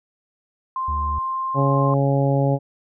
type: tone with pitch glide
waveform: sine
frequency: 1047 to 1054.3 Hz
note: C6 to C6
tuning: +1 to +13 cents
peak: -22 dBFS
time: 0.76-1.94 s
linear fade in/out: 2 ms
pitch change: +12 cents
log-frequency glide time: 1.08-1.5 s
type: tone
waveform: triangle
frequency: 73.42 Hz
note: D2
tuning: in tune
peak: -22 dBFS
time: 0.88-1.19 s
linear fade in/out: 5 ms
type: harmonic tone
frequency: 138.59 Hz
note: C#3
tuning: in tune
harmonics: 1 / 2 / 3 / 4 / 5 / 6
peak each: -18 / -24 / -27 / -23 / -30 / -29 dBFS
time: 1.54-2.59 s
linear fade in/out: 50 ms
effects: none